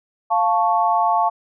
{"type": "chord", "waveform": "sine", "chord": "F augmented", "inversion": "none", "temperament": "equal", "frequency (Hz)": [698.5, 880, 1108.7], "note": ["F5", "A5", "C#6"], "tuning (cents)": [0, 0, 0], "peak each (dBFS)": [-19, -18, -21], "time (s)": [0.3, 1.3], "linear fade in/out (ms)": 20, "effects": []}